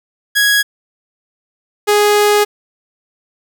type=tone pair in turn; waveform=sawtooth; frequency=1661.2 / 415.3 Hz; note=G#6 / G#4; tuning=0 / 0 cents; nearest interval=2 octaves; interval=2400 cents; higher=first; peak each=-6 / -5 dBFS; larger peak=second; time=0.35-0.63 / 1.87-2.45 s; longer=second; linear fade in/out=20 ms; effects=none